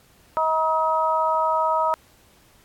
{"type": "harmonic tone", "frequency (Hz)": 317.8, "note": "D#4", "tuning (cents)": 37, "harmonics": [2, 3, 4], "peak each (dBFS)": [-24, -21, -24], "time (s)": [0.37, 1.94], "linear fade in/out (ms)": 0, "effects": ["pink hiss -56 dBFS RMS until 2.64 s", "AAC 64 kbps"]}